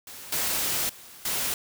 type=noise with level steps; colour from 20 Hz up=white; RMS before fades=-42 / -27 / -47 / -28 dBFS; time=0.07-1.54 s; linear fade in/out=2 ms; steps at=0.32 / 0.89 / 1.25 s; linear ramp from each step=5 ms; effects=none